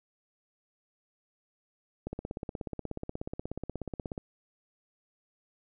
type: click train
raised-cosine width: 2 ms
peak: -22 dBFS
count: 36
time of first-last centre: 2.07-4.178 s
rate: 16.6 Hz
effects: none